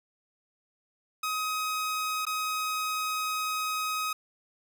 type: tone with dropouts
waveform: sawtooth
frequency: 1262 Hz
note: D#6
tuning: 24 cents sharp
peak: -25 dBFS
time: 1.23-4.13 s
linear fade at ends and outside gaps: 5 ms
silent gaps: 2.253-2.266 s
effects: none